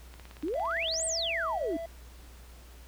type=click train; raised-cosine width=0.3 ms; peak=-32 dBFS; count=16; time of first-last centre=0.14-0.997 s; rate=17.5 Hz
type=exponential two-way sweep; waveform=sine; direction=up then down; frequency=282.2 to 8870 to 282.2 Hz; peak=-29 dBFS; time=0.43-1.77 s; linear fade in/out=5 ms; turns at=1.05 s
type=tone with vibrato; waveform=triangle; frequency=657 Hz; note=E5; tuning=6 cents flat; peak=-33 dBFS; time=0.55-1.86 s; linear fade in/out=5 ms; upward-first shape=square; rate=1.7 Hz; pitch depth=22 cents each way
effects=added 60 Hz sine -48 dBFS peak until 2.87 s + pink hiss -56 dBFS RMS until 2.87 s